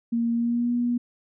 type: tone with pitch glide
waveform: sine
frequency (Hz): 233.1 to 241.2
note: A#3 to B3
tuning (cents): 0 to -41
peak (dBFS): -21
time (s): 0.12-0.98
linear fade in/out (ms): 10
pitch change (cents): +59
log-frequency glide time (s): 0.33-0.72
effects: none